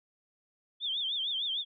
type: tone with vibrato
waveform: sine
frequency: 3367 Hz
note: G#7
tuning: 23 cents sharp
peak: -30 dBFS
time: 0.8-1.65 s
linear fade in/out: 50 ms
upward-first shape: triangle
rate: 6.6 Hz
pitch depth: 170 cents each way
effects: none